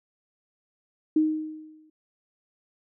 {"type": "tone with exponential decay", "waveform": "sine", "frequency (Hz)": 311.1, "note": "D#4", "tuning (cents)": 0, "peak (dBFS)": -16, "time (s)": [1.16, 1.9], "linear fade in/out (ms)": 5, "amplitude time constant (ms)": 160, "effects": []}